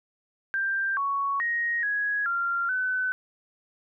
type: tone with pitch steps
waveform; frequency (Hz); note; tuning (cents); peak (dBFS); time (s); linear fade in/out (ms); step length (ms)
sine; 1580 / 1114 / 1876 / 1665 / 1385 / 1510; G6 / C#6 / A#6 / G#6 / F6 / F#6; +13 / +8 / +11 / +4 / -15 / +35; -24; 0.54-3.12; 0; 430
effects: none